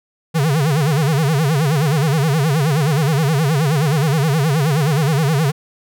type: tone with vibrato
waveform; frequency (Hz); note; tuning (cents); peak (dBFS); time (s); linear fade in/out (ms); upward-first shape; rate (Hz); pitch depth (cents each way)
square; 148.7; D3; +22; -14; 0.34-5.52; 20; sine; 9.5; 190
effects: none